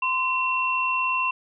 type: tone pair together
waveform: sine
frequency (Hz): 1032 / 2719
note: C6 / F7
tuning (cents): -24 / -47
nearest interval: octave + perfect fourth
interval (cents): 1677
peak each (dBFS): -24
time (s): 0.02-1.31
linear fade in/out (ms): 5
effects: none